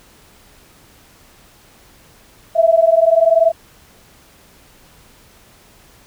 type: tone pair together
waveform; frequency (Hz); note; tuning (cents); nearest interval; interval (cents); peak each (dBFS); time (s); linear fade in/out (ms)
sine; 649.4 / 670; E5 / E5; -26 / +28; minor second; 54; -12; 2.55-3.52; 20
effects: pink hiss -48 dBFS RMS until 6.06 s